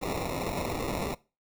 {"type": "noise with sample-and-hold", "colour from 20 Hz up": "white", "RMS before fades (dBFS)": -32, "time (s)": [0.01, 1.15], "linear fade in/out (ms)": 20, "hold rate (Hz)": 1575, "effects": ["noise-tail reverb RT60 0.3 s tail -21 dB re dry"]}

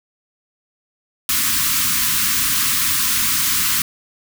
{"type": "band-stop noise", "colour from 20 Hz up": "white", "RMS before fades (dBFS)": -18, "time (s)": [1.29, 3.82], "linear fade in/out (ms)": 2, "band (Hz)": [310, 1000], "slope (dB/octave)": 96, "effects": []}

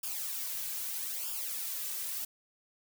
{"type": "noise with flanger", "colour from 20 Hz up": "blue", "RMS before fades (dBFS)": -37, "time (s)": [0.03, 2.25], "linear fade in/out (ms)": 5, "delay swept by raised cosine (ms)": [0.49, 2.89], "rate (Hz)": 0.79, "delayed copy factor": -0.7, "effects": []}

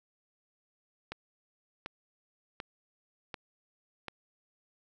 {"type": "click train", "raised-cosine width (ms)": 0.3, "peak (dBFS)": -22, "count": 5, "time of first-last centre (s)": [1.12, 4.083], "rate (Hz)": 1.35, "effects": []}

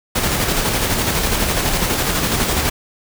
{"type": "noise with tremolo", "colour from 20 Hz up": "pink", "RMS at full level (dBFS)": -17, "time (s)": [0.15, 2.7], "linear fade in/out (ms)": 10, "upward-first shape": "square", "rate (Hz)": 12, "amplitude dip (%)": 30, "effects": []}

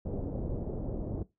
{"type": "low-pass noise", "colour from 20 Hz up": "pink", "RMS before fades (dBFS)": -35, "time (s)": [0.05, 1.23], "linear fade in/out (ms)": 5, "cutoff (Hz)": 560, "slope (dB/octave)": 24, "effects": ["noise-tail reverb RT60 0.2 s tail -19 dB re dry"]}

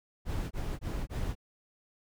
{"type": "noise bursts", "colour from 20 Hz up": "brown", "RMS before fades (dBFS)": -33, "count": 4, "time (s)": [0.25, 1.353], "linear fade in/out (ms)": 50, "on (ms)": 260, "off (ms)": 21, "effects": []}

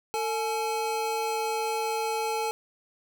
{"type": "tone pair together", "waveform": "square", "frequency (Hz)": [450.3, 850], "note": ["A4", "G#5"], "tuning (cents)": [40, 40], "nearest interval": "major seventh", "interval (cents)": 1100, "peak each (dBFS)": [-31, -30], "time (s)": [0.14, 2.51], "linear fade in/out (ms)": 0, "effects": []}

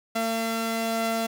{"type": "tone pair together", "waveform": "sawtooth", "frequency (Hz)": [226.3, 680], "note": ["A3", "F5"], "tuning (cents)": [49, -46], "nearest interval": "octave + perfect fifth", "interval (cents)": 1905, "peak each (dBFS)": -24, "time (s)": [0.15, 1.27], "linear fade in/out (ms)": 10, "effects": []}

